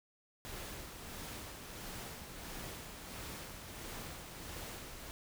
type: noise with tremolo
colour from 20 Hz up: pink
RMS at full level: -45 dBFS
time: 0.45-5.11 s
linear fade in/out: 0 ms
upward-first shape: sine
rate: 1.5 Hz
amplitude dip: 40%
effects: none